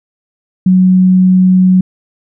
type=tone; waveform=sine; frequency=185 Hz; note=F#3; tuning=in tune; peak=-4 dBFS; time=0.66-1.81 s; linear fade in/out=5 ms; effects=none